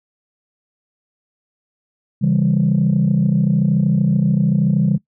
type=chord; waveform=sine; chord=C# diminished; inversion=none; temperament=just; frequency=138.59 / 166.31 / 199.57 Hz; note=C#3 / E3 / G3; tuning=0 / +16 / +31 cents; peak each=-16 dBFS; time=2.21-4.98 s; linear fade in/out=20 ms; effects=noise-tail reverb RT60 0.1 s tail -18 dB re dry + tanh soft clip ceiling -7 dBFS